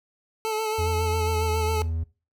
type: tone with vibrato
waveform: 25% pulse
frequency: 436.4 Hz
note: A4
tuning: 14 cents flat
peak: -21 dBFS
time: 0.45-1.82 s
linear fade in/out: 0 ms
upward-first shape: sine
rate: 7.3 Hz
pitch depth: 31 cents each way
type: tone with pitch glide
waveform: triangle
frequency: 84.8 to 81.44 Hz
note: E2 to E2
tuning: +50 to -20 cents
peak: -23 dBFS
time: 0.78-2.04 s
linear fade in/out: 10 ms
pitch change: -70 cents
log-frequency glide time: 1.13-1.57 s
effects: noise-tail reverb RT60 0.3 s tail -19 dB re dry